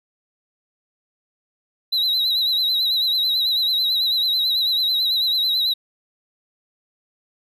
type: tone with vibrato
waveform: triangle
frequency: 3934 Hz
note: B7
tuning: 7 cents flat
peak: -16 dBFS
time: 1.92-5.74 s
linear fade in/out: 10 ms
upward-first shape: sine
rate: 9.1 Hz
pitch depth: 69 cents each way
effects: none